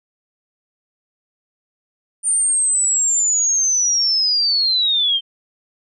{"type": "linear sweep", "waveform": "sine", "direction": "down", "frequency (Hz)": [9110, 3118], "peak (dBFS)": -14, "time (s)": [2.23, 5.21], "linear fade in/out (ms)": 50, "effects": []}